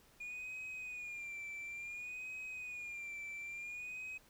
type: tone with vibrato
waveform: sine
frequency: 2430 Hz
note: D#7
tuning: 42 cents flat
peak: -40 dBFS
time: 0.2-4.18 s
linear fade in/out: 10 ms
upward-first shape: sine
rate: 0.57 Hz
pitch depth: 70 cents each way
effects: tanh soft clip ceiling -42 dBFS + pink hiss -66 dBFS RMS until 4.29 s